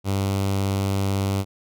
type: tone with notch filter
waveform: sawtooth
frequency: 98 Hz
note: G2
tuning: in tune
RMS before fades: -23 dBFS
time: 0.04-1.45 s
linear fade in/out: 50 ms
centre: 1700 Hz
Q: 2
effects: none